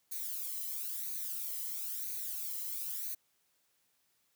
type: noise with flanger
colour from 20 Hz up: violet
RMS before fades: -39 dBFS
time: 0.11-3.15 s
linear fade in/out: 10 ms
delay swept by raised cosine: 0.47 to 1 ms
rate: 1 Hz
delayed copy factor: +0.65
effects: white hiss -75 dBFS RMS until 4.35 s + high-pass 60 Hz 12 dB/octave